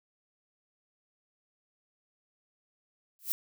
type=noise with exponential growth; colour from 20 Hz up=violet; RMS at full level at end=-26 dBFS; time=3.19-3.32 s; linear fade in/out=0 ms; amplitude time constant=27 ms; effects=none